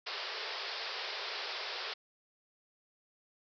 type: band-pass noise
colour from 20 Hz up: white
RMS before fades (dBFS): -40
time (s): 0.06-1.94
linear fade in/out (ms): 10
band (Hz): 370 to 5200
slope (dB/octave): 96
effects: none